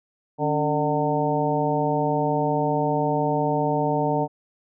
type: harmonic tone with a mistuned harmonic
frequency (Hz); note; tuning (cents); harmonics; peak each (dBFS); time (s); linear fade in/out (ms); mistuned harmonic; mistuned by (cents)
150; D3; +37; 1 / 2 / 3 / 4 / 5 / 6; -27 / -27 / -27 / -27 / -27 / -27; 0.38-4.28; 50; 2; -92
effects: none